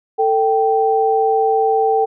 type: tone pair together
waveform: sine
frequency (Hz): 445 / 779.7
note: A4 / G5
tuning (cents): +20 / -10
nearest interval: minor seventh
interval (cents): 970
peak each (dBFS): -15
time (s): 0.18-2.06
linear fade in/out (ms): 20
effects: none